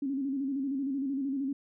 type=tone with vibrato; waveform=sine; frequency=272.9 Hz; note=C#4; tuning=27 cents flat; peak=-29 dBFS; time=0.02-1.53 s; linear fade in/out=5 ms; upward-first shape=square; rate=13 Hz; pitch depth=61 cents each way; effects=none

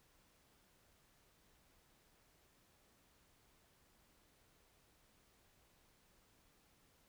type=silence; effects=pink hiss -72 dBFS RMS until 7.08 s

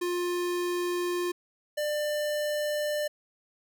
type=tone pair in turn; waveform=square; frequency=353.2 / 595.9 Hz; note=F4 / D5; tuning=+20 / +25 cents; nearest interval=major sixth; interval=905 cents; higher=second; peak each=-28 dBFS; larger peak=neither; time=0.01-1.32 / 1.77-3.08 s; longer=neither; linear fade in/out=10 ms; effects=none

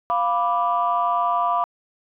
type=chord; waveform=sine; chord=B diminished; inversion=second; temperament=equal; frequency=698.5 / 987.8 / 1174.7 Hz; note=F5 / B5 / D6; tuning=0 / 0 / 0 cents; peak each=-22 dBFS; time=0.1-1.64 s; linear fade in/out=0 ms; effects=tanh soft clip ceiling -10 dBFS

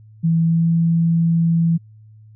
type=tone with pitch glide; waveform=sine; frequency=164.81 to 166.53 Hz; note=E3 to E3; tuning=0 to +18 cents; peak=-13 dBFS; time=0.23-1.78 s; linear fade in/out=20 ms; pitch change=+18 cents; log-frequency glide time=0.43-0.69 s; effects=added 108 Hz sine -42 dBFS peak until 2.35 s

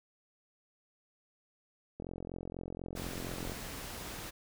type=click train; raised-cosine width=2 ms; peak=-28 dBFS; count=68; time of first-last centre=2-3.519 s; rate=44.1 Hz
type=noise; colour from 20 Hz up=pink; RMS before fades=-43 dBFS; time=2.95-4.31 s; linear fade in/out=20 ms
effects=none

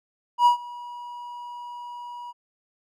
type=tone with ADSR envelope; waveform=triangle; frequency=966 Hz; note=B5; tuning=39 cents flat; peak=-10 dBFS; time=0.38-2.33 s; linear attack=79 ms; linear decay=110 ms; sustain=-23 dB; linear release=31 ms; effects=none

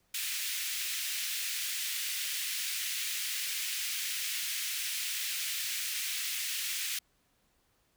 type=high-pass noise; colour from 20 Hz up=pink; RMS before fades=-35 dBFS; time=0.14-6.99 s; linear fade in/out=5 ms; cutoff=2100 Hz; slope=24 dB/octave; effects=pink hiss -72 dBFS RMS until 7.96 s

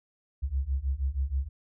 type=beating tone pair; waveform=sine; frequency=64.5 / 70.8 Hz; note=C2 / C#2; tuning=-24 / +37 cents; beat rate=6.3 Hz; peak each=-30 / -29 dBFS; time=0.42-1.49 s; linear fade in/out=20 ms; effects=none

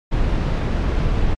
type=noise; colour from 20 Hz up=brown; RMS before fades=-18 dBFS; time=0.11-1.35 s; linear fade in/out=20 ms; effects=low-pass 4000 Hz 12 dB/octave + MP3 64 kbps

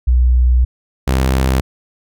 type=tone pair in turn; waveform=sine / sawtooth; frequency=61.74 / 65.43 Hz; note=B1 / C2; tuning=0 / +1 cents; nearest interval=minor second; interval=101 cents; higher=second; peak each=-8 dBFS; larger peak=neither; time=0.07-0.65 / 1.07-1.61 s; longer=first; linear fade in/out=10 ms; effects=none

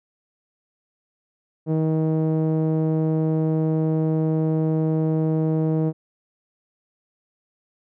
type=tone with low-pass filter; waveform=sawtooth; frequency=158.2 Hz; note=D#3; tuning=29 cents sharp; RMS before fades=-21 dBFS; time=1.66-5.93 s; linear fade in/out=50 ms; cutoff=480 Hz; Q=1.4; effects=none

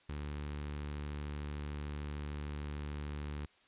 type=tone with notch filter; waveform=sawtooth; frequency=73.42 Hz; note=D2; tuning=in tune; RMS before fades=-41 dBFS; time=0.09-3.46 s; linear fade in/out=5 ms; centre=650 Hz; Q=1.8; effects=white hiss -67 dBFS RMS until 3.67 s + resampled to 8000 Hz

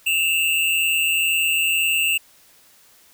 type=tone pair together; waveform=square; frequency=2637 / 2799 Hz; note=E7 / F7; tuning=0 / +3 cents; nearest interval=minor second; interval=103 cents; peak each=-21 dBFS; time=0.06-2.18 s; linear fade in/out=10 ms; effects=white hiss -53 dBFS RMS until 3.13 s

